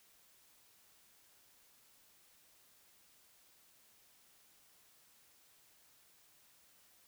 silence, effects white hiss -67 dBFS RMS until 7.07 s

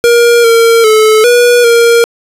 square tone with pitch steps, 472.8 / 459.8 / 433.7 / 484 / 467.8 Hz, A#4 / A#4 / A4 / B4 / A#4, +24 / -24 / -25 / -35 / +6 cents, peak -4 dBFS, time 0.04-2.04 s, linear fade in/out 0 ms, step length 400 ms, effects resampled to 32000 Hz + 7-bit

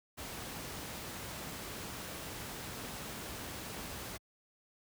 pink noise, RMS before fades -43 dBFS, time 0.17-4.18 s, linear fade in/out 20 ms, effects high-pass 60 Hz 12 dB/octave

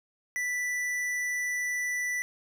sine tone with tanh clipping, 1975.5 Hz, B6, in tune, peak -30 dBFS, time 0.36-2.22 s, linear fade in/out 0 ms, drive 14 dB, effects none

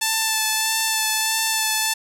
5% pulse tone with vibrato, 880 Hz, A5, in tune, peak -7 dBFS, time 0.01-1.94 s, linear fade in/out 10 ms, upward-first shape sine, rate 1.6 Hz, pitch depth 16 cents each way, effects none

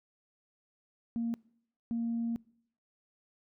sine tone bursts at uneven times, 232.1 Hz, A#3, 7 cents flat, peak -29 dBFS, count 2, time 1.16-1.34 / 1.91-2.36 s, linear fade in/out 0 ms, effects noise-tail reverb RT60 0.7 s tail -25 dB re dry + tanh soft clip ceiling -26 dBFS

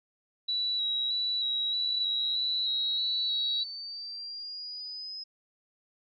sine tone with vibrato, 3900 Hz, B7, 23 cents flat, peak -27 dBFS, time 0.48-3.64 s, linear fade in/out 10 ms, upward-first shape square, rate 1.6 Hz, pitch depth 19 cents each way
sine linear sweep, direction up, 3844 to 5100 Hz, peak -37 dBFS, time 1.79-5.24 s, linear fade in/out 10 ms
effects none

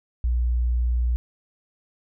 sine tone, 60.2 Hz, B1, 44 cents flat, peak -19 dBFS, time 0.24-1.16 s, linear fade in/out 0 ms, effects none

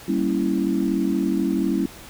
sine chord, G diminished seventh, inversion none, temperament equal, 196 / 233.1 / 277.2 / 329.6 Hz, G3 / Bb3 / Db4 / Fb4, 0 / 0 / 0 / 0 cents, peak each -24 / -27 / -24 / -24 dBFS, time 0.08-1.86 s, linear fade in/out 5 ms, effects pink hiss -42 dBFS RMS until 2.09 s

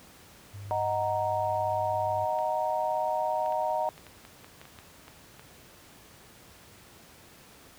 sine tone, 100.5 Hz, G2, 44 cents sharp, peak -38 dBFS, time 0.53-2.26 s, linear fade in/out 20 ms
sine chord, D# minor, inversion none, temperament equal, 622.3 / 740 / 932.3 Hz, D#5 / F#5 / A#5, 0 / 0 / 0 cents, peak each -30 / -31 / -30 dBFS, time 0.71-3.89 s, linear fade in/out 0 ms
clicks, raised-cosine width 0.3 ms, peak -31 dBFS, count 12, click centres 2.388 / 3.461 / 3.523 / 3.979 / 4.067 / 4.251 / 4.445 / 4.615 / 4.654 / 4.788 / 5.081 / 5.395 s
effects pink hiss -53 dBFS RMS until 7.78 s + high-pass 60 Hz 12 dB/octave

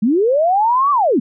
sine linear two-way sweep, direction up then down, 195 to 1174.7 to 195 Hz, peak -11 dBFS, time 0.02-1.2 s, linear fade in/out 10 ms, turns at 0.91 s, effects none

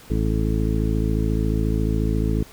harmonic tone, 54.2 Hz, A1, 25 cents flat, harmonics 1 / 2 / 3 / 4 / 5 / 6 / 8, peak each -22 / -25 / -27 / -28 / -29 / -30 / -31 dBFS, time 0.1-2.43 s, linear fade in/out 5 ms, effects pink hiss -46 dBFS RMS until 2.52 s

